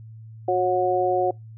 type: harmonic tone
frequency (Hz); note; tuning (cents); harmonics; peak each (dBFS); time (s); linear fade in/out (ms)
182.2; F#3; -26; 2 / 3 / 4; -23 / -24 / -22; 0.48-1.31; 5
effects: noise-tail reverb RT60 0.2 s tail -26 dB re dry + added 111 Hz sine -39 dBFS peak until 1.57 s